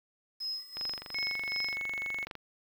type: tone with tremolo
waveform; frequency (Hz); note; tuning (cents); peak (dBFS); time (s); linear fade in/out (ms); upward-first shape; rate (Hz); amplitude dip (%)
sine; 5120; D#8; +49; -32; 0.4-1.76; 10; sine; 2.7; 90
type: click train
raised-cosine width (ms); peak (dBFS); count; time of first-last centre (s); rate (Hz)
0.3; -25; 39; 0.77-2.353; 24
type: tone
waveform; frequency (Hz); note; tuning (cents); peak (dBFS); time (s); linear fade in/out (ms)
sine; 2200; C#7; -14; -33; 1.14-2.25; 10
effects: 9-bit